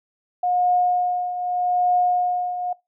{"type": "tone with tremolo", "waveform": "sine", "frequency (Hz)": 719, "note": "F#5", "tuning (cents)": -50, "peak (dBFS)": -15, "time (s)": [0.43, 2.73], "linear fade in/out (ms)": 5, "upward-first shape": "triangle", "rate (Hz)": 0.82, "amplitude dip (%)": 70, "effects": ["noise-tail reverb RT60 0.2 s tail -22 dB re dry"]}